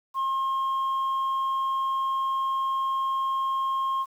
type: tone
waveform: sine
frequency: 1070 Hz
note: C6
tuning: 38 cents sharp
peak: -21 dBFS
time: 0.14-4.06 s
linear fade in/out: 50 ms
effects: tanh soft clip ceiling -23 dBFS + 9-bit